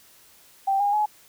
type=tone with pitch steps; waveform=sine; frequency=782 / 812.9 / 844.9 Hz; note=G5 / G#5 / G#5; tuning=-4 / -37 / +30 cents; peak=-19 dBFS; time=0.67-1.06 s; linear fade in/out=10 ms; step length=130 ms; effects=white hiss -54 dBFS RMS until 1.28 s